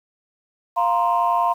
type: chord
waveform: sine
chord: F suspended fourth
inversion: none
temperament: equal with one note detuned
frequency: 698.5 / 935.6 / 1046.5 Hz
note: F5 / Bb5 / C6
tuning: 0 / +6 / 0 cents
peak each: -20 dBFS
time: 0.76-1.54 s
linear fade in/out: 20 ms
effects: tanh soft clip ceiling -9 dBFS + 8-bit